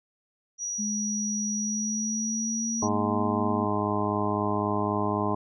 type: tone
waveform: sine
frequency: 5800 Hz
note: F#8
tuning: 35 cents flat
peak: -29 dBFS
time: 0.58-2.89 s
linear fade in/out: 50 ms
type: tone with pitch glide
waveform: sine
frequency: 210 to 231.7 Hz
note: G#3 to A#3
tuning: +19 to -10 cents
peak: -29 dBFS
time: 0.78-3.66 s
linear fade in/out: 20 ms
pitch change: +171 cents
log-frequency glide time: 1.53-3.15 s
type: harmonic tone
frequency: 103.83 Hz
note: G#2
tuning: in tune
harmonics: 1 / 2 / 3 / 4 / 6 / 7 / 8 / 9 / 10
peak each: -33 / -31 / -32 / -32 / -34 / -36 / -35 / -36 / -31 dBFS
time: 2.82-5.35 s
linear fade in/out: 5 ms
effects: none